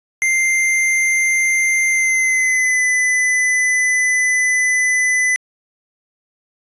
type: tone with pitch glide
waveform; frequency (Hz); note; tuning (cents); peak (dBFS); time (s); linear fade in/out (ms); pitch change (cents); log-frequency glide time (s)
square; 2093 to 2005; C7 to B6; 0 to +26; -14; 0.22-5.36; 0; -74; 1.88-2.84
effects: resampled to 24000 Hz